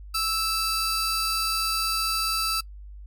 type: tone pair together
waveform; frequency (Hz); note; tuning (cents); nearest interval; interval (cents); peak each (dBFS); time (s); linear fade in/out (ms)
sawtooth; 1318.5 / 4699; E6 / D8; 0 / 0; octave + minor seventh; 2200; -23 / -24; 0.14-2.61; 10
effects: noise-tail reverb RT60 0.1 s tail -23 dB re dry + added 50 Hz sine -39 dBFS peak until 3.06 s